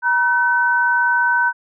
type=tone pair together; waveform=sine; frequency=955 / 1520.3 Hz; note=A#5 / F#6; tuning=+42 / +47 cents; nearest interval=minor sixth; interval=805 cents; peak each=-18 / -15 dBFS; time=0.02-1.53 s; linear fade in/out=50 ms; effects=none